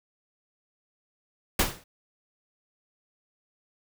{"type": "noise with exponential decay", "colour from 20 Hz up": "pink", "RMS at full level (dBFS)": -19, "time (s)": [1.59, 1.84], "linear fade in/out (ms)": 5, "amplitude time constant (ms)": 53, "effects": []}